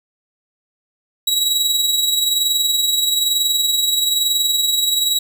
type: tone with amplitude modulation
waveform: sawtooth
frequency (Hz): 3874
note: B7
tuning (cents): -34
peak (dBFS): -10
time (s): 1.27-5.19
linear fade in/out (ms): 5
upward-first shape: sine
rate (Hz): 21.1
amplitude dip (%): 45
effects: none